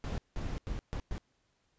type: noise bursts at uneven times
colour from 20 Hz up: brown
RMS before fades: -36 dBFS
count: 5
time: 0.04-0.18 / 0.36-0.58 / 0.67-0.79 / 0.93-1 / 1.11-1.18 s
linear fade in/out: 0 ms
effects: pink hiss -75 dBFS RMS until 1.78 s + resampled to 16000 Hz